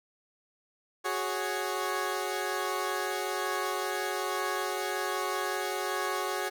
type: chord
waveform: 15% pulse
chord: F# suspended second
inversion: none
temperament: equal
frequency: 370 / 415.3 / 554.4 Hz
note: F#4 / G#4 / C#5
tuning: 0 / 0 / 0 cents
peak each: -27 / -28 / -30 dBFS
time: 1.04-6.5 s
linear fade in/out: 20 ms
effects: none